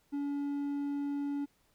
triangle tone, 284.7 Hz, C#4, 46 cents sharp, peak -30 dBFS, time 0.12-1.46 s, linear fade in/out 20 ms, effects pink hiss -71 dBFS RMS until 1.74 s

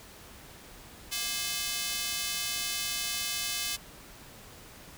square tone with high-pass filter, 234.4 Hz, A#3, 10 cents sharp, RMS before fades -33 dBFS, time 1.11-3.77 s, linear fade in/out 20 ms, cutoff 3400 Hz, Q 0.9, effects pink hiss -50 dBFS RMS until 4.97 s

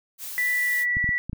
blue noise, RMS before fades -35 dBFS, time 0.18-0.86 s, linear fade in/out 50 ms
sine tone with pitch glide, 1973 to 1953.7 Hz, B6 to B6, -2 to -19 cents, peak -21 dBFS, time 0.38-1.18 s, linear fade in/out 0 ms, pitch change -17 cents, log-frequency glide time 0.52-0.84 s
clicks, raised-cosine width 5 ms, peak -19 dBFS, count 5, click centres 0.969 / 1.043 / 1.091 / 1.296 / 1.331 s
effects none

